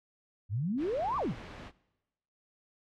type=exponential two-way sweep; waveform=sine; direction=up then down; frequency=90 to 1206 to 90 Hz; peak=-29 dBFS; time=0.49-1.35 s; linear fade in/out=50 ms; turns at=1.17 s
type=noise; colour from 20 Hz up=pink; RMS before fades=-45 dBFS; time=0.77-1.72 s; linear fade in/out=50 ms
effects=noise-tail reverb RT60 1.0 s tail -21 dB re dry + low-pass 3000 Hz 12 dB/octave